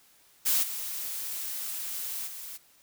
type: noise with level steps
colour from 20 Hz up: blue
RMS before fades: -25 / -35 / -41 dBFS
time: 0.45-2.58 s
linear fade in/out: 20 ms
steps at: 0.62 / 2.26 s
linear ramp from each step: 20 ms
effects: white hiss -61 dBFS RMS until 2.82 s